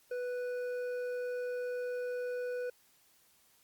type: tone with hard clipping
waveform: sine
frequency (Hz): 493.9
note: B4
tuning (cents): 0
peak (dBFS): -36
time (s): 0.11-2.7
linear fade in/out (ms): 5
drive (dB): 7
effects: white hiss -67 dBFS RMS until 3.63 s + Opus 48 kbps